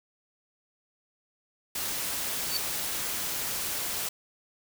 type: noise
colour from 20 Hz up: white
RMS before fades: -32 dBFS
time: 1.75-4.09 s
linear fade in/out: 5 ms
type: tone with exponential growth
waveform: sine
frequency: 4543 Hz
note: C#8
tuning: 42 cents sharp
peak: -24 dBFS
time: 2.39-2.57 s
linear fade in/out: 2 ms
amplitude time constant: 37 ms
effects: none